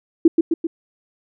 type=tone with echo; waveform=sine; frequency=329.6 Hz; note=E4; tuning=in tune; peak=-6 dBFS; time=0.25-0.28 s; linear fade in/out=5 ms; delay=130 ms; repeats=3; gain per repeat=-4 dB; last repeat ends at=0.67 s; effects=none